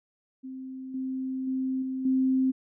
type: tone with level steps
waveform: sine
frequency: 261.6 Hz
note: C4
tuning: in tune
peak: -36 / -29 / -26 / -29 / -21 dBFS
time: 0.43-2.52 s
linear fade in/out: 20 ms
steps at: 0.94 / 1.47 / 1.82 / 2.05 s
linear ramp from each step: 5 ms
effects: none